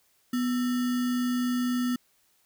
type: tone with sample-and-hold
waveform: sine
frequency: 246.9 Hz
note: B3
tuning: in tune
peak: -24 dBFS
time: 0.33-1.96 s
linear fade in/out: 5 ms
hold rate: 1575 Hz
effects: white hiss -67 dBFS RMS until 2.45 s